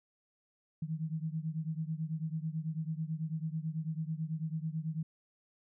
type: beating tone pair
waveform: sine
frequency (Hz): 155.8 / 164.9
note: D#3 / E3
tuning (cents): +3 / +1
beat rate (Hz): 9.1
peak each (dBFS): -36 / -38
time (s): 0.82-5.03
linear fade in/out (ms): 5
effects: none